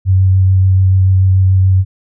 sine tone with vibrato, 94.4 Hz, F#2, 35 cents sharp, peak -6 dBFS, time 0.05-1.85 s, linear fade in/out 50 ms, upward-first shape sine, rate 6.9 Hz, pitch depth 13 cents each way, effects none

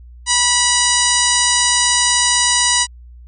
harmonic tone with a mistuned harmonic, 976 Hz, B5, 21 cents flat, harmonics 1 / 2 / 3 / 4 / 5 / 6 / 7 / 8 / 9, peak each -21 / -21 / -21 / -21 / -21 / -21 / -21 / -21 / -21 dBFS, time 0.26-2.87 s, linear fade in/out 50 ms, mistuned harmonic 8, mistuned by +60 cents, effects added 60 Hz sine -36 dBFS peak until 3.27 s

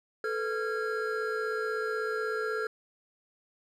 triangle tone cluster, 437 / 493.2 / 1380 / 1645 Hz, A4 / B4 / F6 / G#6, -12 / -2 / -21 / -17 cents, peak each -30 / -37 / -33 / -36 dBFS, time 0.24-2.67 s, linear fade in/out 2 ms, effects none

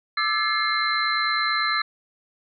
sine tone cluster, 1191 / 1320 / 1718 / 2114 / 4071 Hz, D6 / E6 / A6 / C7 / C8, +24 / +2 / -42 / +17 / -48 cents, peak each -27 dBFS, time 0.17-1.82 s, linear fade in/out 5 ms, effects none

